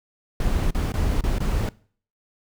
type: noise with dropouts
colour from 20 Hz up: brown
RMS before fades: -22 dBFS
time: 0.4-1.69 s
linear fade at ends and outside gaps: 2 ms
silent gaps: 0.707-0.747 / 0.921-0.939 / 1.209-1.238 / 1.384-1.403 s
effects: noise-tail reverb RT60 0.5 s tail -22 dB re dry